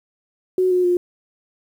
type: tone with pitch steps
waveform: sine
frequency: 370 / 362.4 / 354.9 Hz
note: F#4 / F#4 / F4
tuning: 0 / -36 / +28 cents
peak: -14 dBFS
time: 0.58-0.97 s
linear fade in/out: 2 ms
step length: 130 ms
effects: 8-bit